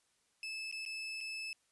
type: tone with dropouts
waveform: 30% pulse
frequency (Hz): 2616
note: E7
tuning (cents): -14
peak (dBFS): -37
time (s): 0.43-1.53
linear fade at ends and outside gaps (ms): 1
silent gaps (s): 0.714-0.725 / 0.852-0.861 / 1.206-1.21
effects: white hiss -75 dBFS RMS until 1.71 s + resampled to 24000 Hz